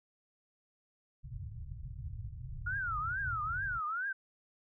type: low-pass noise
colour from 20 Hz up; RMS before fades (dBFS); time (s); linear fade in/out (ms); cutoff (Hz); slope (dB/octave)
white; -43; 1.23-3.8; 20; 130; 48
type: tone with vibrato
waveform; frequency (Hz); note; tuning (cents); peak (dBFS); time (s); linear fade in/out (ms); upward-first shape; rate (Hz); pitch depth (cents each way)
sine; 1400; F6; +4; -33; 2.66-4.13; 10; triangle; 2.3; 280
effects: none